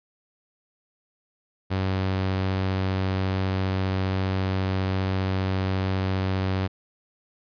sawtooth tone, 94.8 Hz, F#2, 43 cents sharp, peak -19 dBFS, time 1.7-6.68 s, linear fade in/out 20 ms, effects resampled to 11025 Hz

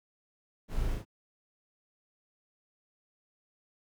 brown noise with echo, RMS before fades -35 dBFS, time 0.68-0.98 s, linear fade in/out 50 ms, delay 36 ms, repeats 2, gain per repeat -2 dB, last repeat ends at 1.052 s, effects none

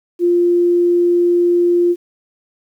sine tone, 349.2 Hz, F4, in tune, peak -10 dBFS, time 0.19-1.96 s, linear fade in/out 50 ms, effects 8-bit

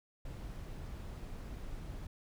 brown noise, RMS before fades -44 dBFS, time 0.25-2.07 s, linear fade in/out 5 ms, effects none

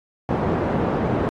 pink band-pass noise, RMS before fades -22 dBFS, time 0.29-1.29 s, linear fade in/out 0 ms, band 110 to 820 Hz, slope 12 dB/octave, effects AAC 32 kbps

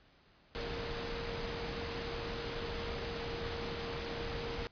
sine tone in noise, 466.2 Hz, A#4, in tune, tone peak -42 dBFS, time 0.55-4.67 s, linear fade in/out 0 ms, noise pink, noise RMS -40 dBFS, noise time 0.55-4.67 s, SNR -5 dB, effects pink hiss -65 dBFS RMS until 4.71 s + resampled to 11025 Hz

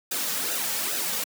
white noise with flanger, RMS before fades -28 dBFS, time 0.11-1.24 s, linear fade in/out 5 ms, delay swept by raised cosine 0.9 to 3 ms, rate 2.4 Hz, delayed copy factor -0.7, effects high-pass 200 Hz 12 dB/octave

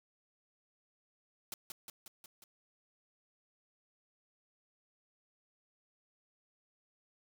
white noise with echo, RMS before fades -42 dBFS, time 1.52-1.54 s, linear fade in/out 2 ms, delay 180 ms, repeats 5, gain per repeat -3 dB, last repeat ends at 2.44 s, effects none

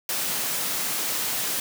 white high-pass noise, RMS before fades -27 dBFS, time 0.09-1.6 s, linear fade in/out 2 ms, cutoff 120 Hz, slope 24 dB/octave, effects none

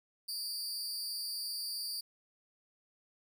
sawtooth tone with amplitude modulation, 4703 Hz, D8, 2 cents sharp, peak -30 dBFS, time 0.28-2.01 s, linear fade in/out 10 ms, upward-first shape sine, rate 223 Hz, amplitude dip 90%, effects none

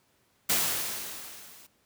white noise with level ramp, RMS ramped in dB -24 to -53 dBFS, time 0.49-1.67 s, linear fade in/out 10 ms, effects pink hiss -68 dBFS RMS until 1.85 s + high-pass 80 Hz 12 dB/octave

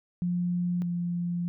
sine tone pair in turn, 176.5 / 173.97 Hz, F3 / F3, +19 / -6 cents, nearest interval unison, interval 25 cents, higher first, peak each -25 / -27 dBFS, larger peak first, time 0.22-0.82 / 0.82-1.48 s, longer second, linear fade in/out 0 ms, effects none

